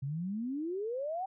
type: exponential sweep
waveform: sine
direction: up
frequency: 130.81 to 783 Hz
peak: -33 dBFS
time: 0.02-1.26 s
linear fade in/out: 10 ms
effects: none